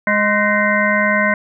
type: harmonic tone with a mistuned harmonic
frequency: 207.7 Hz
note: G#3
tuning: in tune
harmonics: 1 / 3 / 5 / 7 / 9 / 10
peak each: -20 / -19 / -21 / -19 / -20 / -20 dBFS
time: 0.07-1.34 s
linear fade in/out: 2 ms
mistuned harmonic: 7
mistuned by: +78 cents
effects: none